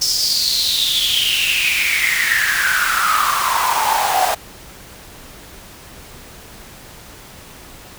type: noise with high-pass filter sweep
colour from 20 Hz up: pink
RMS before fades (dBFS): -17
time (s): 0.01-4.35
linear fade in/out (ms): 10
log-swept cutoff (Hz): 5400 to 710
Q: 8.2
effects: pink hiss -39 dBFS RMS until 7.98 s